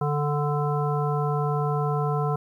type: harmonic tone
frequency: 146.83 Hz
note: D3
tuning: in tune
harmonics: 1 / 3 / 5 / 7 / 9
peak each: -24 / -29 / -31 / -32 / -34 dBFS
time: 0.01-2.36 s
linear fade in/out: 5 ms
effects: 10-bit